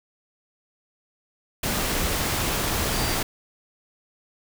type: tone in noise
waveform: sine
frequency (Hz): 4699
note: D8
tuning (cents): 0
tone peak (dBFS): -34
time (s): 2.93-3.15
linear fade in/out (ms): 5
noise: pink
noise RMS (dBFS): -25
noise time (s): 1.63-3.23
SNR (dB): -12
effects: none